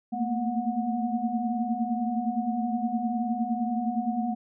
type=tone cluster; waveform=sine; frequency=221.4 / 230.2 / 240.8 / 730 Hz; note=A3 / A#3 / B3 / F#5; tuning=+11 / -22 / -44 / -24 cents; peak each=-31 dBFS; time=0.12-4.35 s; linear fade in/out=20 ms; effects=none